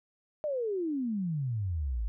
sine exponential sweep, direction down, 622 to 50.2 Hz, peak -29 dBFS, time 0.44-2.08 s, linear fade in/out 0 ms, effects none

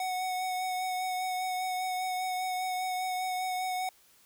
square tone with vibrato, 740 Hz, F#5, in tune, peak -31 dBFS, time 0-3.89 s, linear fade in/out 2 ms, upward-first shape sine, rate 5 Hz, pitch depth 16 cents each way, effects white hiss -62 dBFS RMS until 4.25 s

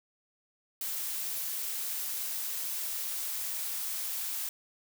blue noise with high-pass filter sweep, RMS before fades -35 dBFS, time 0.81-4.49 s, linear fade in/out 2 ms, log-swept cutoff 220 to 750 Hz, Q 1.2, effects none

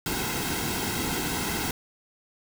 pink noise with comb filter, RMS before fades -29 dBFS, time 0.06-1.71 s, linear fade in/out 2 ms, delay 1.7 ms, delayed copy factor -0.7, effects none

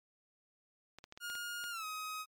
clicks, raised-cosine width 0.2 ms, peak -32 dBFS, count 7, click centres 0.986 / 1.041 / 1.124 / 1.175 / 1.3 / 1.353 / 1.64 s
sawtooth tone with pitch glide, 1425 to 1262.2 Hz, F6 to D#6, +34 to +24 cents, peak -36 dBFS, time 1.2-2.26 s, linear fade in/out 50 ms, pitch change -210 cents, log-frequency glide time 1.7-1.85 s
effects MP3 96 kbps

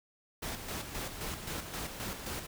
pink noise with tremolo, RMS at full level -38 dBFS, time 0.42-2.47 s, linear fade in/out 10 ms, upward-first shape square, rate 3.8 Hz, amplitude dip 50%, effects none

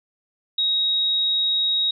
sine tone, 3788 Hz, A#7, 27 cents sharp, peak -18 dBFS, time 0.58-1.91 s, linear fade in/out 5 ms, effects none

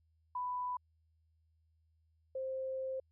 sine tone pair in turn, 993 / 526 Hz, B5 / C5, +9 / +9 cents, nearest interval major seventh, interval 1100 cents, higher first, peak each -35 / -36 dBFS, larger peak first, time 0.35-0.77 / 2.35-3 s, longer second, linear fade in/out 5 ms, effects added 80 Hz sine -70 dBFS peak until 3.11 s

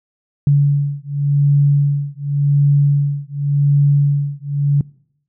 sine beating tone pair, 142.4 / 143.29 Hz, C#3 / D3, +47 / -42 cents, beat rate 0.89 Hz, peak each -14 dBFS, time 0.47-4.81 s, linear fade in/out 2 ms, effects noise-tail reverb RT60 0.7 s tail -24 dB re dry

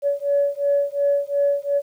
sine beating tone pair, 566 / 568.8 Hz, C#5 / C#5, +36 / +45 cents, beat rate 2.8 Hz, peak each -20 dBFS, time 0.02-1.82 s, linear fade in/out 50 ms, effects tanh soft clip ceiling -10 dBFS + 9-bit

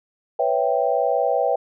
sine chord, C# half-diminished seventh, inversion third, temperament equal, 493.9 / 554.4 / 659.3 / 784 Hz, B4 / C#5 / E5 / G5, 0 / 0 / 0 / 0 cents, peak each -23 dBFS, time 0.39-1.56 s, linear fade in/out 5 ms, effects none

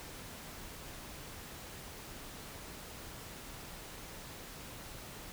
silence, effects pink hiss -48 dBFS RMS until 5.32 s

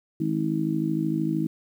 harmonic tone, 53.1 Hz, G#1, 39 cents sharp, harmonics 3 / 4 / 5 / 6, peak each -28 / -30 / -31 / -26 dBFS, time 0.2-1.47 s, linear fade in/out 5 ms, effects 9-bit

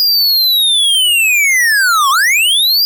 square linear two-way sweep, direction down then up, 4898 to 1046.5 to 4898 Hz, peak -9 dBFS, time 0-2.85 s, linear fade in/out 0 ms, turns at 2.1 s, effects none

